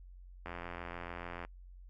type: click train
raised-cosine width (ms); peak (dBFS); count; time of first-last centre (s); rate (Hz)
0.5; -27; 87; 0.46-1.45; 86.9
effects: noise-tail reverb RT60 0.1 s tail -26 dB re dry + added 45 Hz sine -50 dBFS peak until 1.89 s